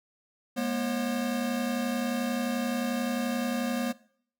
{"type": "tone cluster", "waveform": "square", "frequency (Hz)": [209.7, 241.1, 541], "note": ["G#3", "B3", "C#5"], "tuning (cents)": [17, -41, -42], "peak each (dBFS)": [-35, -30, -35], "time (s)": [0.56, 3.93], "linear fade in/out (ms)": 20, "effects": ["noise-tail reverb RT60 0.6 s tail -21 dB re dry"]}